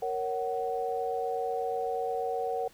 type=chord; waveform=sine; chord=F# major; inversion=first; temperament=equal with one note detuned; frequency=466.2 / 554.4 / 747.7 Hz; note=A#4 / C#5 / F#5; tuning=0 / 0 / +18 cents; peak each=-32 / -37 / -32 dBFS; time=0.02-2.68 s; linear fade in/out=5 ms; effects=pink hiss -58 dBFS RMS until 2.73 s